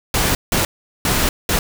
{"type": "noise bursts at uneven times", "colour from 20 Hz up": "pink", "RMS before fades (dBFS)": -17, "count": 4, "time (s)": [[0.14, 0.35], [0.52, 0.65], [1.05, 1.29], [1.49, 1.59]], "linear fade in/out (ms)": 2, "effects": []}